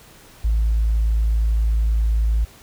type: tone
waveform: sine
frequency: 54.9 Hz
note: A1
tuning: 3 cents flat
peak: -14 dBFS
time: 0.44-2.45 s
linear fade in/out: 10 ms
effects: tanh soft clip ceiling -12 dBFS + pink hiss -47 dBFS RMS until 2.62 s